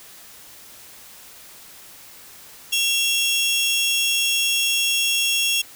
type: tone pair together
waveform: sawtooth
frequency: 2729 / 3320 Hz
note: F7 / G#7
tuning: -41 / -1 cents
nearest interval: minor third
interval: 340 cents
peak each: -18 dBFS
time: 2.72-5.62 s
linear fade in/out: 10 ms
effects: white hiss -44 dBFS RMS until 5.75 s